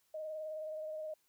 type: tone with vibrato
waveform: sine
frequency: 622 Hz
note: D#5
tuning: 1 cent flat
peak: -39 dBFS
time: 0.14-1.14 s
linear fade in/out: 5 ms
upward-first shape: sine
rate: 19 Hz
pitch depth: 25 cents each way
effects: white hiss -75 dBFS RMS until 1.28 s